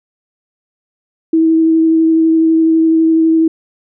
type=tone with vibrato; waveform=sine; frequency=323.4 Hz; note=E4; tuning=33 cents flat; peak=-7 dBFS; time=1.33-3.48 s; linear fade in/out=5 ms; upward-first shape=sine; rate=12 Hz; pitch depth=11 cents each way; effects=none